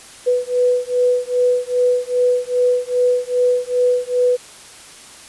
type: beating tone pair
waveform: sine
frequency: 493.9 / 496.4 Hz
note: B4 / B4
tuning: 0 / +9 cents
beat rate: 2.5 Hz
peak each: -17 dBFS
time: 0.26-4.37 s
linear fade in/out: 20 ms
effects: white hiss -40 dBFS RMS until 5.28 s + resampled to 24000 Hz